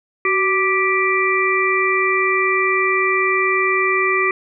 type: harmonic tone with a mistuned harmonic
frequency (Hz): 392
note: G4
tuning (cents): 0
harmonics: 1 / 3 / 5 / 6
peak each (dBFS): -20 / -20 / -20 / -20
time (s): 0.25-4.31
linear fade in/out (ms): 2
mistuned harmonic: 1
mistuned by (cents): -67
effects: none